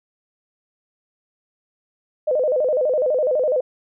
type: tone with vibrato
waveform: sine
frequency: 557 Hz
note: C#5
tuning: 8 cents sharp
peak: -16 dBFS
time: 2.27-3.61 s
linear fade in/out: 10 ms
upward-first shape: square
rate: 12 Hz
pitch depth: 160 cents each way
effects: none